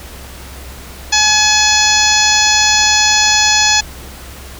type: harmonic tone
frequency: 849 Hz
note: G#5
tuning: 38 cents sharp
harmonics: 1 / 2 / 3 / 4 / 5 / 6 / 7 / 8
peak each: -17 / -17 / -17 / -17 / -17 / -17 / -17 / -17 dBFS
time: 1.12-3.81 s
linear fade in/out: 10 ms
effects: added 66 Hz sine -32 dBFS peak until 4.59 s + pink hiss -34 dBFS RMS until 4.59 s